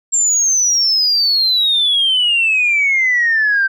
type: exponential sweep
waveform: sine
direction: down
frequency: 7459 to 1552 Hz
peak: -10 dBFS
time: 0.12-3.68 s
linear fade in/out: 20 ms
effects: tanh soft clip ceiling -7 dBFS